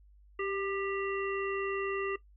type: harmonic tone with a mistuned harmonic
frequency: 392 Hz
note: G4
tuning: in tune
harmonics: 1 / 3 / 5 / 7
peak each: -33 / -38 / -40 / -41 dBFS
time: 0.39-2.16 s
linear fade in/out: 5 ms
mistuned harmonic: 3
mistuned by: +27 cents
effects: noise-tail reverb RT60 0.1 s tail -17 dB re dry + added 50 Hz sine -56 dBFS peak until 2.36 s